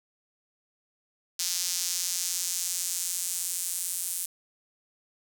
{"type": "tone with high-pass filter sweep", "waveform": "sawtooth", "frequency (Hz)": 177.3, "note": "F3", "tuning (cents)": 26, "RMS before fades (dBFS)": -31, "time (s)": [1.39, 4.26], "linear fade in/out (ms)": 5, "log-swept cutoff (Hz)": [5500, 9100], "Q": 1.7, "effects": ["8-bit"]}